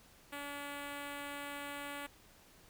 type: tone with notch filter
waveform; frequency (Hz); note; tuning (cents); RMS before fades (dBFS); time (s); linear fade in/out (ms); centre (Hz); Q
5% pulse; 285.9; D4; -46; -44; 0.32-2.07; 10; 5300; 0.76
effects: pink hiss -62 dBFS RMS until 2.69 s